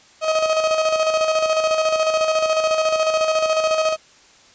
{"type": "tone with tremolo", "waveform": "35% pulse", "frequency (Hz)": 632, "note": "D#5", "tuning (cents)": 27, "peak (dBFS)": -13, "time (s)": [0.21, 3.97], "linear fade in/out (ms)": 50, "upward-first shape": "square", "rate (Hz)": 14, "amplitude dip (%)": 45, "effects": ["white hiss -50 dBFS RMS until 4.54 s", "resampled to 16000 Hz"]}